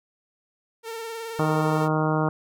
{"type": "tone with vibrato", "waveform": "sawtooth", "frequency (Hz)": 454.2, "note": "A#4", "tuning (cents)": -45, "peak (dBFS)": -28, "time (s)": [0.83, 1.89], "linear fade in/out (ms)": 50, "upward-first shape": "sine", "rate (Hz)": 19, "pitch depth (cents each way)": 36}
{"type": "harmonic tone", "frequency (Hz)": 155.56, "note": "D#3", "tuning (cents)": 0, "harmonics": [1, 2, 3, 4, 5, 6, 7, 8, 9], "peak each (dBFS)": [-24, -27, -29, -30, -31, -32, -32, -33, -34], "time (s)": [1.39, 2.29], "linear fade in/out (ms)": 2}
{"effects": []}